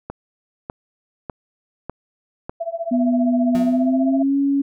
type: click train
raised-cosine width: 1 ms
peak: -14 dBFS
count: 5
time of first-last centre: 0.1-2.495 s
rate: 1.67 Hz
type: tone with tremolo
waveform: sine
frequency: 669 Hz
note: E5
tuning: 25 cents sharp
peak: -19 dBFS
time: 2.6-4.23 s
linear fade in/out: 10 ms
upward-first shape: triangle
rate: 15 Hz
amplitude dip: 100%
type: tone with pitch glide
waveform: sine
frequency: 246.9 to 278.7 Hz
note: B3 to C#4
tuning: 0 to +9 cents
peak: -15 dBFS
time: 2.91-4.62 s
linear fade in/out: 10 ms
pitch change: +209 cents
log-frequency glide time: 3.6-4.37 s
type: tone with exponential decay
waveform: 35% pulse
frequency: 180.5 Hz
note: F#3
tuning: 43 cents flat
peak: -22 dBFS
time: 3.55-4.01 s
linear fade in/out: 0 ms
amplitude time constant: 99 ms
effects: none